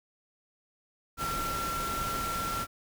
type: tone in noise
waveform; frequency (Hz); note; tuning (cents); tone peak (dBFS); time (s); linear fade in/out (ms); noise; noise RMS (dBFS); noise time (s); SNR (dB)
sine; 1359; F6; -48; -32; 1.17-2.67; 50; pink; -36; 1.17-2.67; +1
effects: none